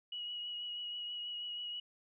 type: tone with vibrato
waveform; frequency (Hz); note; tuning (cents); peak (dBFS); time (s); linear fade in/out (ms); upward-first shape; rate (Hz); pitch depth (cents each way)
sine; 2912; F#7; -28; -39; 0.12-1.8; 5; triangle; 6.2; 20
effects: none